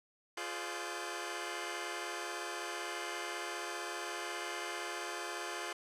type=tone cluster; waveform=10% pulse; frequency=349.8 / 419.9 / 512 / 588 / 1554 Hz; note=F4 / G#4 / C5 / D5 / G6; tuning=+3 / +19 / -38 / +2 / -16 cents; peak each=-34 / -36 / -39 / -39 / -39 dBFS; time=0.37-5.73 s; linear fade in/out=5 ms; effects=low-pass 10000 Hz 12 dB/octave